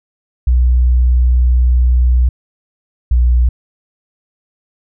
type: tone pair in turn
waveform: sine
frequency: 61.74 / 60.71 Hz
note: B1 / B1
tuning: 0 / -29 cents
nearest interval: unison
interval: 29 cents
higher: first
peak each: -6 dBFS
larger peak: neither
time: 0.47-2.29 / 3.11-3.49 s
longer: first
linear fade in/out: 5 ms
effects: tanh soft clip ceiling -4 dBFS